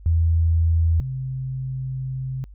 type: tone pair in turn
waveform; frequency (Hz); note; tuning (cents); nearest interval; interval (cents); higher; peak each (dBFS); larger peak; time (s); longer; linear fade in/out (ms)
sine; 82.41 / 131.17; E2 / C3; 0 / +5; minor sixth; 805; second; -15 / -25; first; 0.06-1 / 1-2.44; second; 0
effects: added 50 Hz sine -40 dBFS peak until 2.54 s